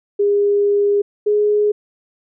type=tone pair in turn; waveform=sine; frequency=407 / 417.5 Hz; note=G#4 / G#4; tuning=-35 / +9 cents; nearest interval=unison; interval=44 cents; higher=second; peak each=-12 dBFS; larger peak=neither; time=0.19-1.02 / 1.26-1.72 s; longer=first; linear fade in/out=10 ms; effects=none